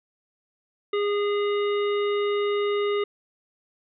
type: harmonic tone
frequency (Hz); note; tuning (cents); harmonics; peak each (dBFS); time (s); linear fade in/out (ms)
410; G#4; -22; 1 / 3 / 5 / 7 / 9; -22 / -32 / -36 / -39 / -41; 0.93-3.04; 5
effects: none